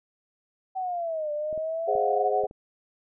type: linear two-way sweep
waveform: sine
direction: down then up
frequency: 764 to 590 to 753 Hz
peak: -27 dBFS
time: 0.75-2.46 s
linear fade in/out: 20 ms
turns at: 1.32 s
type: clicks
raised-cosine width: 2 ms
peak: -31 dBFS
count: 5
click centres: 1.528 / 1.577 / 1.954 / 2.438 / 2.511 s
type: chord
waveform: sine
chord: Ab dominant seventh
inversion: none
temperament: equal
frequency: 415.3 / 523.3 / 622.3 / 740 Hz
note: Ab4 / C5 / Eb5 / Gb5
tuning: 0 / 0 / 0 / 0 cents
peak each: -27 / -29 / -30 / -27 dBFS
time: 1.87-2.47 s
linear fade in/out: 20 ms
effects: none